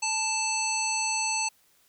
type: harmonic tone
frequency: 880 Hz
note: A5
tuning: in tune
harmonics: 1 / 3 / 5 / 7 / 9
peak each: -31 / -31 / -34 / -32 / -32 dBFS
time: 0.02-1.49 s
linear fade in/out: 10 ms
effects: white hiss -64 dBFS RMS until 1.88 s